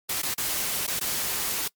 white noise with dropouts, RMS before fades -28 dBFS, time 0.09-1.68 s, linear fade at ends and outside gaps 5 ms, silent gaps 0.219-0.23 / 0.341-0.379 / 0.867-0.876 / 0.994-1.01 s, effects noise-tail reverb RT60 0.1 s tail -24 dB re dry + MP3 96 kbps

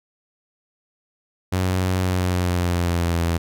sawtooth tone with pitch glide, 92.5 to 84.33 Hz, F#2 to E2, 0 to +40 cents, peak -15 dBFS, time 1.52-3.38 s, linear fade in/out 10 ms, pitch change -160 cents, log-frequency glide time 2.01-3.21 s, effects none

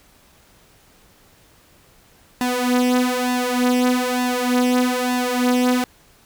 sawtooth tone with flanger, 249.1 Hz, B3, 15 cents sharp, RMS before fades -19 dBFS, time 2.41-5.84 s, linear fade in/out 0 ms, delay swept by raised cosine 1.1 to 4.4 ms, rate 1.1 Hz, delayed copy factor +0.75, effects pink hiss -53 dBFS RMS until 6.25 s

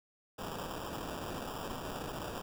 blue noise with sample-and-hold, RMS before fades -41 dBFS, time 0.38-2.42 s, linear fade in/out 10 ms, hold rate 2100 Hz, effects none

